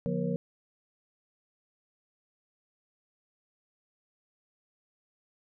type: tone cluster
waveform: sine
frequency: 146.6 / 178 / 238 / 472.1 / 543 Hz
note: D3 / F3 / A#3 / A#4 / C#5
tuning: -3 / +33 / +36 / +22 / -36 cents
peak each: -36 / -31 / -35 / -35 / -38 dBFS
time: 0.06-0.36 s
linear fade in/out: 0 ms
effects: none